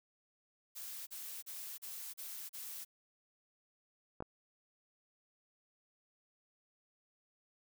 blue noise bursts, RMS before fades -46 dBFS, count 6, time 0.75-2.85 s, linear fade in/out 20 ms, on 320 ms, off 36 ms
clicks, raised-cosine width 1 ms, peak -28 dBFS, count 2, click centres 4.205 / 4.224 s
effects none

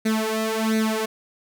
sawtooth tone with flanger, 220 Hz, A3, in tune, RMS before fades -23 dBFS, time 0.05-1.06 s, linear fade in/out 10 ms, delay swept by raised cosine 0.48 to 2.98 ms, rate 1.4 Hz, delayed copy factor +0.85, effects none

